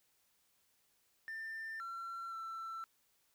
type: tone with pitch steps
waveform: triangle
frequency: 1791 / 1358 / 1337 Hz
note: A6 / F6 / E6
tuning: +30 / -49 / +24 cents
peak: -39 dBFS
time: 1.28-2.84 s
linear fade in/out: 0 ms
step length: 520 ms
effects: tanh soft clip ceiling -36 dBFS + white hiss -75 dBFS RMS until 3.34 s